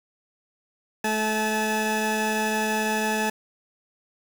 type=tone pair together; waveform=20% pulse; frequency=217 / 862 Hz; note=A3 / A5; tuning=-24 / -36 cents; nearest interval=2 octaves; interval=2388 cents; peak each=-21 dBFS; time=1.04-3.3 s; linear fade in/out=5 ms; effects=7-bit